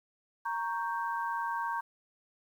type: chord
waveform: sine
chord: G diminished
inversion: first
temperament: equal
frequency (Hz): 932.3 / 1108.7 / 1568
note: Bb5 / Db6 / G6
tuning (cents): 0 / 0 / 0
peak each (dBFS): -33 / -37 / -38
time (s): 0.45-1.81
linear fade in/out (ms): 10
effects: 10-bit